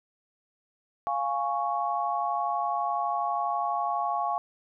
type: chord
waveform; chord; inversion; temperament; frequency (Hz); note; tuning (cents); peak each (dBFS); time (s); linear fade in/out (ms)
sine; Db major; first; equal; 698.5 / 830.6 / 1108.7; F5 / Ab5 / Db6; 0 / 0 / 0; -30; 1.07-4.38; 0
effects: none